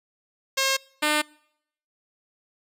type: tone pair in turn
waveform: 5% pulse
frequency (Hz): 537 / 301.4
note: C5 / D4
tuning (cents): +45 / +45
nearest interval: minor seventh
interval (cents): 1000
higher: first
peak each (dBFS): -9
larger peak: neither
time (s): 0.57-0.77 / 1.02-1.22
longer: neither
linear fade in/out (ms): 10
effects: noise-tail reverb RT60 0.7 s tail -25 dB re dry + resampled to 32000 Hz